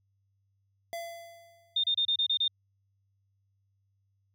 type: tone with exponential decay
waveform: square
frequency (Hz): 678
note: E5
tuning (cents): +49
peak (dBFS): -34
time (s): 0.93-1.95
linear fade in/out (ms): 0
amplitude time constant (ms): 220
type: tone bursts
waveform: sine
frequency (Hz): 3639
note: A#7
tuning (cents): -42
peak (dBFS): -24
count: 7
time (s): 1.76-2.48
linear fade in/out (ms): 5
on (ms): 78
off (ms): 29
effects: added 98 Hz sine -70 dBFS peak until 4.34 s